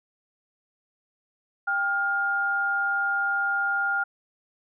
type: tone pair together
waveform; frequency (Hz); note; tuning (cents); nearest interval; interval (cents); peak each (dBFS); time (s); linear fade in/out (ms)
sine; 792 / 1411.2; G5 / F6; +18 / +18; minor seventh; 1000; -30 / -23; 1.67-4.04; 10
effects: none